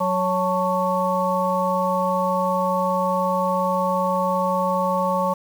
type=harmonic tone with a mistuned harmonic; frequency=185 Hz; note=F#3; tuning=in tune; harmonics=1 / 3 / 5 / 6; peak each=-26 / -23 / -24 / -24 dBFS; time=0-5.34 s; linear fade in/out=10 ms; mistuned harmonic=5; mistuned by=-72 cents; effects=7-bit